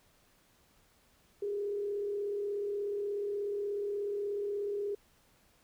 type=tone with frequency modulation; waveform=sine; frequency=407.7 Hz; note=G#4; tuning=32 cents flat; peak=-32 dBFS; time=1.42-4.95 s; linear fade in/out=5 ms; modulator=36.6 Hz; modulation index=0.38; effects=pink hiss -67 dBFS RMS until 5.63 s